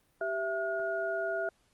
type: tone cluster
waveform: sine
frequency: 391 / 662 / 1436 Hz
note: G4 / E5 / F6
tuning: -4 / +7 / +48 cents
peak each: -37 / -32 / -36 dBFS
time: 0.21-1.49 s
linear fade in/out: 2 ms
effects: pink hiss -70 dBFS RMS until 1.73 s + Opus 32 kbps